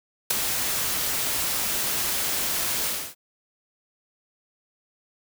white noise with ADSR envelope, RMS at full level -18 dBFS, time 0.3-3.15 s, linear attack 9 ms, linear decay 6 ms, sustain -8 dB, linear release 280 ms, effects none

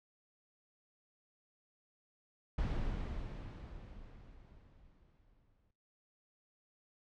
brown noise with exponential decay, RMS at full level -34 dBFS, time 2.58-5.71 s, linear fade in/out 5 ms, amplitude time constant 680 ms, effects noise-tail reverb RT60 0.6 s tail -22 dB re dry + low-pass 4000 Hz 12 dB/octave

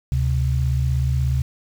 sine tone pair together, 72.47 / 129 Hz, D2 / C3, -22 / -24 cents, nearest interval minor seventh, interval 998 cents, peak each -20 dBFS, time 0.12-1.42 s, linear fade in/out 0 ms, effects 7-bit

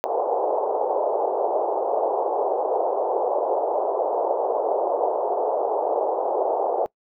pink band-pass noise, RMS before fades -23 dBFS, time 0.04-6.86 s, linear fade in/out 0 ms, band 410 to 880 Hz, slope 48 dB/octave, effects noise-tail reverb RT60 0.1 s tail -23 dB re dry

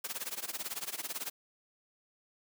white noise with tremolo, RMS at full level -36 dBFS, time 0.04-1.3 s, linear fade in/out 5 ms, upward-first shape sine, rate 18 Hz, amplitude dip 90%, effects high-pass 200 Hz 12 dB/octave

